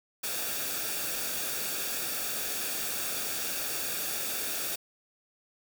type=noise with comb filter; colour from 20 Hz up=white; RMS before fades=-33 dBFS; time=0.23-4.76 s; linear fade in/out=10 ms; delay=0.98 ms; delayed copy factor=-0.55; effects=none